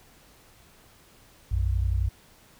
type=tone pair together; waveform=sine; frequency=60.02 / 91.5 Hz; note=B1 / F#2; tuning=-49 / -19 cents; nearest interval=perfect fifth; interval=730 cents; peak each=-24 / -26 dBFS; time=1.51-2.09 s; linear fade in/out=10 ms; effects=pink hiss -56 dBFS RMS until 2.59 s